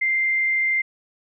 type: tone with frequency modulation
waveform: sine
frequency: 2093 Hz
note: C7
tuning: in tune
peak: -18 dBFS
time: 0.01-0.82 s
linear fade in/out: 10 ms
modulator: 33.9 Hz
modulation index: 0.35
effects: none